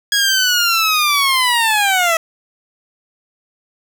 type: linear sweep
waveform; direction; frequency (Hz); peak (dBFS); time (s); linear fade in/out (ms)
15% pulse; down; 1661.2 to 644; -6; 0.12-2.17; 2
effects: none